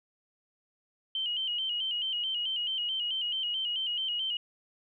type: tone with vibrato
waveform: sine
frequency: 3000 Hz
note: F#7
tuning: 23 cents sharp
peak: -29 dBFS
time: 1.15-4.37 s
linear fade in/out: 2 ms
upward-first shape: square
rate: 4.6 Hz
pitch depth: 62 cents each way
effects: none